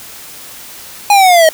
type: linear sweep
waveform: square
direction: down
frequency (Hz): 830.6 to 622.3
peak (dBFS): -5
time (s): 1.1-1.49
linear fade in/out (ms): 2
effects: white hiss -32 dBFS RMS until 1.53 s